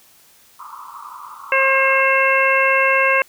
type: band-pass noise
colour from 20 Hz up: pink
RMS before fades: -36 dBFS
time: 0.59-2.02 s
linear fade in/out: 10 ms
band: 930 to 1300 Hz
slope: 96 dB/octave
type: harmonic tone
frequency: 536 Hz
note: C5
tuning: 42 cents sharp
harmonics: 1 / 2 / 3 / 4 / 5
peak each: -19 / -19 / -19 / -19 / -19 dBFS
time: 1.52-3.22 s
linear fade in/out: 2 ms
effects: white hiss -51 dBFS RMS until 3.28 s